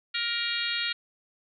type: harmonic tone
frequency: 470 Hz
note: A#4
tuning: 14 cents sharp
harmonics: 3 / 4 / 5 / 6 / 7 / 8 / 9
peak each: -35 / -35 / -35 / -35 / -35 / -35 / -35 dBFS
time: 0.14-0.93 s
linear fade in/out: 10 ms
effects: none